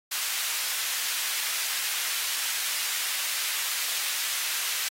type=high-pass noise; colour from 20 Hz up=pink; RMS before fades=-30 dBFS; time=0.11-4.89 s; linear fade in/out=10 ms; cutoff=2000 Hz; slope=12 dB/octave; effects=AAC 48 kbps